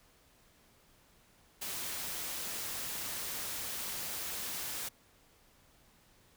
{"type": "noise with amplitude modulation", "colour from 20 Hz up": "white", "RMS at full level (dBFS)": -38, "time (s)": [1.61, 4.89], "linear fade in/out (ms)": 10, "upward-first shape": "sine", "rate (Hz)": 214, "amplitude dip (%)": 25, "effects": ["pink hiss -65 dBFS RMS until 6.36 s"]}